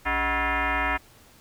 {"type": "tone with frequency modulation", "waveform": "sine", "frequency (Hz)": 400.7, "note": "G4", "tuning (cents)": 38, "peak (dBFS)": -22, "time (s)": [0.05, 0.98], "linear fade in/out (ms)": 20, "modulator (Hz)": 342, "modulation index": 5.8, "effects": ["pink hiss -54 dBFS RMS until 1.4 s"]}